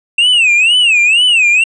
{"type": "tone with vibrato", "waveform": "triangle", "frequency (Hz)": 2674, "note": "E7", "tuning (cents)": 24, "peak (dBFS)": -5, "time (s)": [0.18, 1.64], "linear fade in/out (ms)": 5, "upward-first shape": "sine", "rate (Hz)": 2.1, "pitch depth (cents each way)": 200, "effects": ["resampled to 24000 Hz"]}